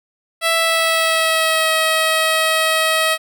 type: tone with pitch glide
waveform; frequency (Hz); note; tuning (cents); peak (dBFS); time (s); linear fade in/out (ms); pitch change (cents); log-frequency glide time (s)
10% pulse; 660 to 638.3; E5 to D#5; +2 to +44; -6; 0.41-3.18; 50; -58; 0.54-1.71
effects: none